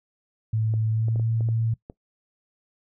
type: tone with pitch glide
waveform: sine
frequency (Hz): 110.2 to 113.36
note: A2 to A#2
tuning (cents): +3 to -48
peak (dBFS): -21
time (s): 0.53-1.74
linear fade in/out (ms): 5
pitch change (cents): +49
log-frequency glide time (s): 0.91-1.15
type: clicks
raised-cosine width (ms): 2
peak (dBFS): -24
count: 7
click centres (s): 0.739 / 1.084 / 1.159 / 1.197 / 1.408 / 1.488 / 1.899
effects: noise-tail reverb RT60 0.1 s tail -20 dB re dry